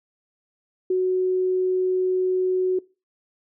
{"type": "tone", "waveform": "sine", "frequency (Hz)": 370, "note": "F#4", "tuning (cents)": 0, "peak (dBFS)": -18, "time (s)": [0.9, 2.79], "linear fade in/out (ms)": 5, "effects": ["noise-tail reverb RT60 0.3 s tail -22 dB re dry"]}